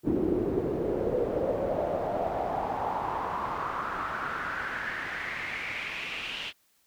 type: noise with band-pass filter sweep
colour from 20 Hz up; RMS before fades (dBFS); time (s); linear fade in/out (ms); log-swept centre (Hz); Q
brown; -31; 0.03-6.53; 50; 320 to 3000; 4.4
effects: white hiss -68 dBFS RMS until 6.86 s